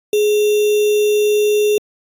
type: tone with sample-and-hold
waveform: sine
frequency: 419.4 Hz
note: G#4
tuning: 17 cents sharp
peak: -11 dBFS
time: 0.13-1.78 s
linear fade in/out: 2 ms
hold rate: 3150 Hz
effects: AAC 64 kbps